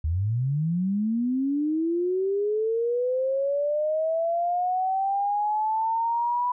sine linear sweep, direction up, 73.4 to 987.8 Hz, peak -22 dBFS, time 0.04-6.52 s, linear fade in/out 5 ms, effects none

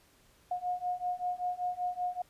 sine beating tone pair, 717 / 722.2 Hz, F5 / F#5, +45 / -42 cents, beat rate 5.2 Hz, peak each -35 / -34 dBFS, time 0.51-2.22 s, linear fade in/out 5 ms, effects pink hiss -64 dBFS RMS until 2.29 s + resampled to 32000 Hz

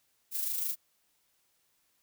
violet noise with amplitude modulation, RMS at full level -31 dBFS, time 0.31-0.76 s, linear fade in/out 50 ms, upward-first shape sine, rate 26.2 Hz, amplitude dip 45%, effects white hiss -73 dBFS RMS until 2.02 s

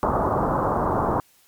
white low-pass noise, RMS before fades -22 dBFS, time 0.03-1.2 s, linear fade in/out 0 ms, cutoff 1200 Hz, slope 48 dB/octave, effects white hiss -58 dBFS RMS until 1.47 s + MP3 96 kbps

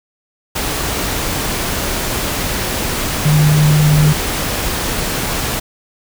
sine tone in noise, 150.7 Hz, D3, 45 cents sharp, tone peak -8 dBFS, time 3.25-4.13 s, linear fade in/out 10 ms, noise pink, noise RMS -19 dBFS, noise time 0.55-5.6 s, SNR +8 dB, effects none

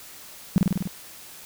sine tone with echo, 185 Hz, F#3, in tune, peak -13 dBFS, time 0.56-0.58 s, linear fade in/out 0 ms, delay 49 ms, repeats 6, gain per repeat -2 dB, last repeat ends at 0.874 s, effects white hiss -44 dBFS RMS until 1.45 s

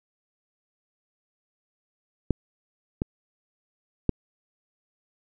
clicks, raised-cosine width 3 ms, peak -8 / -12 / -7 dBFS, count 3, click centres 2.307 / 3.019 / 4.093 s, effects none

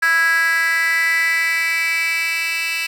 10% pulse tone with high-pass filter sweep, 329.6 Hz, E4, in tune, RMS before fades -18 dBFS, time 0.02-2.87 s, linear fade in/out 10 ms, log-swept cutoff 1600 to 2700 Hz, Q 6.4, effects none

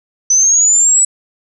sine linear sweep, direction up, 5990 to 7902 Hz, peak -7 dBFS, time 0.3-1.05 s, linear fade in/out 5 ms, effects none

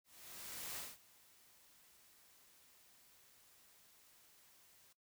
white noise with ADSR envelope, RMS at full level -45 dBFS, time 0.04-4.93 s, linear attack 730 ms, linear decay 200 ms, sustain -22 dB, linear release 6 ms, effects noise-tail reverb RT60 0.1 s tail -17 dB re dry

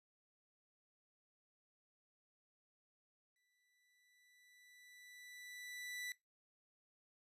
sawtooth tone with exponential growth, 1975.5 Hz, B6, in tune, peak -39 dBFS, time 3.36-6.12 s, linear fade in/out 1 ms, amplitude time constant 600 ms, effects noise-tail reverb RT60 0.2 s tail -20 dB re dry + resampled to 32000 Hz

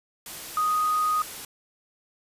sine tone in noise, 1244.5 Hz, D#6, in tune, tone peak -21 dBFS, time 0.57-1.22 s, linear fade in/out 2 ms, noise white, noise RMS -38 dBFS, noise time 0.26-1.45 s, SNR +14 dB, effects resampled to 32000 Hz

